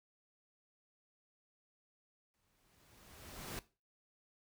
pink noise with exponential growth, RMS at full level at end -43 dBFS, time 2.34-3.59 s, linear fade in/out 0 ms, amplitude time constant 270 ms, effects noise-tail reverb RT60 0.3 s tail -17 dB re dry

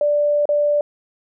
sine tone with dropouts, 587.3 Hz, D5, in tune, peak -14 dBFS, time 0.01-0.81 s, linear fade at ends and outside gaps 2 ms, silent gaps 0.455-0.49 s, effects none

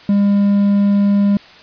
triangle tone, 201.6 Hz, G3, 49 cents sharp, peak -8 dBFS, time 0.09-1.37 s, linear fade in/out 2 ms, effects white hiss -41 dBFS RMS until 1.62 s + resampled to 11025 Hz

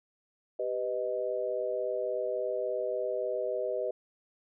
sine chord, G augmented, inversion none, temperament equal with one note detuned, 392 / 498.8 / 622.3 Hz, G4 / B4 / D#5, 0 / +17 / 0 cents, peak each -36 / -33 / -33 dBFS, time 0.59-3.91 s, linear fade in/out 5 ms, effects none

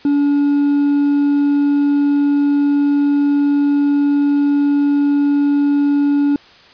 triangle tone with hard clipping, 286.4 Hz, D4, 43 cents flat, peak -12 dBFS, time 0.05-6.36 s, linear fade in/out 2 ms, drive 5 dB, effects white hiss -44 dBFS RMS until 6.73 s + resampled to 11025 Hz

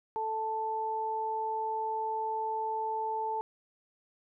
sine tone pair together, 440 / 880 Hz, A4 / A5, 0 / 0 cents, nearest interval octave, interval 1200 cents, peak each -37 / -31 dBFS, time 0.16-3.41 s, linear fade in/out 0 ms, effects none

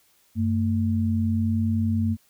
sine tone pair together, 94.5 / 224.8 Hz, F#2 / A3, +37 / +37 cents, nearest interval octave + minor third, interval 1500 cents, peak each -23 dBFS, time 0.35-2.17 s, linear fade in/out 50 ms, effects white hiss -62 dBFS RMS until 2.29 s

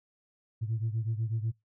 sine beating tone pair, 110 / 118.1 Hz, A2 / A#2, 0 / +23 cents, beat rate 8.1 Hz, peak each -29 / -33 dBFS, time 0.61-1.52 s, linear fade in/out 20 ms, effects noise-tail reverb RT60 0.2 s tail -24 dB re dry + tanh soft clip ceiling -24 dBFS

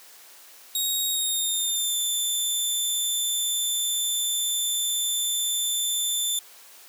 15% pulse tone with pitch glide, 3770 to 3538 Hz, A#7 to A7, +19 to +9 cents, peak -17 dBFS, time 0.75-6.39 s, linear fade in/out 2 ms, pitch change -110 cents, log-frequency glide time 1.1-1.97 s, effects white hiss -49 dBFS RMS until 6.88 s + high-pass 400 Hz 12 dB/octave

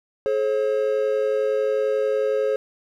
triangle tone pair together, 427.5 / 538.6 Hz, A4 / C#5, -50 / -50 cents, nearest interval major third, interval 400 cents, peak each -20 / -20 dBFS, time 0.26-2.56 s, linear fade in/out 0 ms, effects none

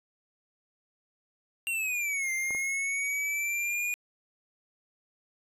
square exponential two-way sweep, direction down then up, 2774 to 2093 to 2452 Hz, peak -29 dBFS, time 1.67-3.94 s, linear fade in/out 0 ms, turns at 2.31 s
clicks, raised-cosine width 1 ms, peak -29 dBFS, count 2, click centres 2.507 / 2.549 s
effects resampled to 32000 Hz

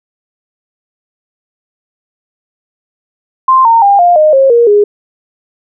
sine tone with pitch steps, 1046.5 / 916.3 / 802.3 / 702.5 / 615.1 / 538.6 / 471.6 / 412.9 Hz, C6 / A#5 / G5 / F5 / D#5 / C#5 / A#4 / G#4, 0 / -30 / +40 / +10 / -20 / -50 / +20 / -10 cents, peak -3 dBFS, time 3.48-4.84 s, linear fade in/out 5 ms, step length 170 ms, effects none

